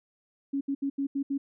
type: tone bursts at uneven times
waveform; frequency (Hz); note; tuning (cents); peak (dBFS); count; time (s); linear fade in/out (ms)
sine; 277.2; C#4; 0; -26; 6; 0.53-0.61 / 0.68-0.75 / 0.82-0.9 / 0.98-1.07 / 1.15-1.23 / 1.3-1.38; 10
effects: none